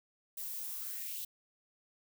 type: noise with high-pass filter sweep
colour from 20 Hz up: violet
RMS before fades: -41 dBFS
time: 0.37-1.25 s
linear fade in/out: 5 ms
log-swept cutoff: 380 to 3500 Hz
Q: 3.5
effects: none